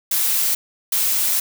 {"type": "noise bursts at uneven times", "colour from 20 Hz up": "blue", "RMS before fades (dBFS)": -19, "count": 2, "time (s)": [[0.11, 0.55], [0.92, 1.4]], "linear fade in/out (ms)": 5, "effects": []}